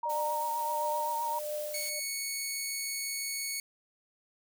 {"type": "tone with vibrato", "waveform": "sine", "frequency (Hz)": 932.3, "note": "A#5", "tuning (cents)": 0, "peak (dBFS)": -30, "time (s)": [0.03, 1.39], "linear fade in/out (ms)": 5, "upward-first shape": "triangle", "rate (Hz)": 7.7, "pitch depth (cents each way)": 30}
{"type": "tone with tremolo", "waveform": "sine", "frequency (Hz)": 599, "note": "D5", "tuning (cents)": 34, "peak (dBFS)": -32, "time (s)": [0.05, 2], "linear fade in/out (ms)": 10, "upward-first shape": "triangle", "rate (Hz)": 1.5, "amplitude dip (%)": 85}
{"type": "noise", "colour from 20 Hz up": "blue", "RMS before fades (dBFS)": -43, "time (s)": [0.09, 1.9], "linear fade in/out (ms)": 10}
{"type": "tone", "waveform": "10% pulse", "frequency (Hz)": 2217, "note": "C#7", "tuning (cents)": 0, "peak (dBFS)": -24, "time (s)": [1.74, 3.6], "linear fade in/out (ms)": 2}
{"effects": []}